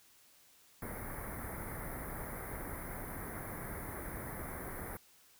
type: band-stop noise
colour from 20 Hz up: pink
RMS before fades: -43 dBFS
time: 0.82-4.97 s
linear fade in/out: 2 ms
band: 2200 to 9400 Hz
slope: 96 dB/octave
effects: white hiss -64 dBFS RMS until 5.39 s